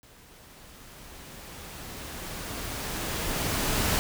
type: noise with level ramp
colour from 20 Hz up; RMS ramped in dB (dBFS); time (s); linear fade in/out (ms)
pink; -54 to -25; 0.03-3.99; 0
effects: none